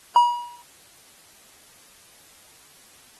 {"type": "tone with exponential decay", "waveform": "triangle", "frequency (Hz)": 962, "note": "B5", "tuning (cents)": -46, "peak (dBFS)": -7, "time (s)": [0.16, 0.62], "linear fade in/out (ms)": 1, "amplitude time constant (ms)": 99, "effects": ["white hiss -52 dBFS RMS until 3.19 s", "AAC 32 kbps"]}